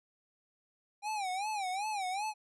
square tone with vibrato, 797 Hz, G5, 28 cents sharp, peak -34 dBFS, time 1.02-2.34 s, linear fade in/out 50 ms, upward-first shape sine, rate 2.6 Hz, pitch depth 150 cents each way, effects resampled to 24000 Hz

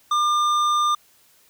triangle tone with hard clipping, 1200 Hz, D6, 37 cents sharp, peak -19 dBFS, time 0.11-0.95 s, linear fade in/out 5 ms, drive 14 dB, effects white hiss -57 dBFS RMS until 1.49 s

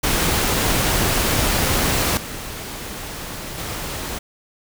pink noise with level steps, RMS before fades -19 / -31 / -28 dBFS, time 0.03-4.19 s, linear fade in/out 10 ms, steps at 2.17 / 3.58 s, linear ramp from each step 2 ms, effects none

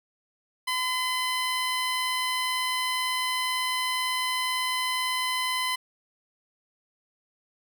15% pulse tone, 1018 Hz, C6, 48 cents flat, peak -19 dBFS, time 0.67-5.76 s, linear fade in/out 10 ms, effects none

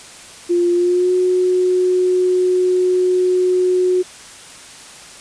sine tone with pitch glide, 349.2 to 365.5 Hz, F4 to F#4, 0 to -21 cents, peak -12 dBFS, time 0.49-4.03 s, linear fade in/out 20 ms, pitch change +79 cents, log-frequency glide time 0.73-1.13 s, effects white hiss -38 dBFS RMS until 5.2 s + resampled to 22050 Hz

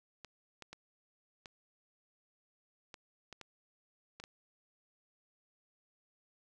clicks, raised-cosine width 0.2 ms, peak -30 dBFS, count 9, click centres 0.247 / 0.623 / 0.73 / 1.458 / 2.942 / 3.327 / 3.413 / 4.2 / 4.239 s, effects none

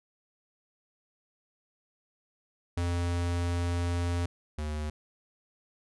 square tone pair in turn, 86.9 / 75.83 Hz, F2 / D#2, -8 / -44 cents, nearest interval major second, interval 236 cents, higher first, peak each -28 / -32 dBFS, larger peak first, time 2.77-4.26 / 4.58-4.9 s, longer first, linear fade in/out 5 ms, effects resampled to 24000 Hz

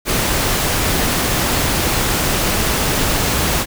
pink noise, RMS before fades -17 dBFS, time 0.05-3.66 s, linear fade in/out 50 ms, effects none

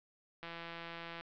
click train, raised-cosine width 0.3 ms, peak -29 dBFS, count 132, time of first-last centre 0.43-1.21 s, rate 168 Hz, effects low-pass 4000 Hz 12 dB/octave

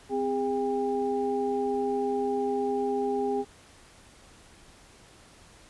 sine tone cluster, 258.6 / 407.7 / 802 Hz, C4 / G#4 / G5, -20 / -32 / +39 cents, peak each -32 / -27 / -32 dBFS, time 0.09-3.45 s, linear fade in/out 50 ms, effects pink hiss -54 dBFS RMS until 5.69 s + resampled to 24000 Hz

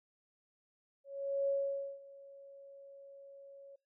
sine tone with ADSR envelope, 554.4 Hz, C#5, in tune, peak -29 dBFS, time 1.04-3.76 s, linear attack 440 ms, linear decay 510 ms, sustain -22 dB, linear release 8 ms, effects noise-tail reverb RT60 0.3 s tail -25 dB re dry

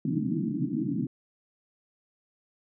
white band-pass noise, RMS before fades -29 dBFS, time 0.05-1.07 s, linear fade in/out 2 ms, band 130 to 320 Hz, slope 96 dB/octave, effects none

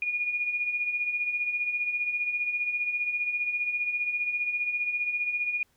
sine beating tone pair, 2428 / 2443 Hz, D#7 / D#7, -43 / -32 cents, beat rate 15 Hz, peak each -35 / -27 dBFS, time 0.02-5.63 s, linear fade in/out 2 ms, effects pink hiss -68 dBFS RMS until 5.76 s

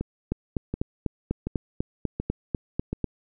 two click trains, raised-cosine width 3 ms, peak -15 / -12 dBFS, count 5 / 12, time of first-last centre 0.01-2.93 / 0.32-3.043 s, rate 1.37 / 4.04 Hz, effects none

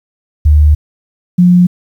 sine tone pair in turn, 75 / 178.07 Hz, D2 / F3, +37 / +34 cents, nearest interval octave + minor third, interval 1497 cents, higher second, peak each -3 dBFS, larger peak neither, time 0.45-0.75 / 1.38-1.67 s, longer first, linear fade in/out 10 ms, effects 7-bit

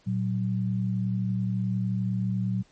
sine tone pair together, 115.96 / 187.4 Hz, A#2 / F#3, -9 / +22 cents, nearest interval minor sixth, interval 831 cents, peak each -27 dBFS, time 0.06-2.63 s, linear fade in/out 20 ms, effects pink hiss -62 dBFS RMS until 2.71 s + MP3 32 kbps

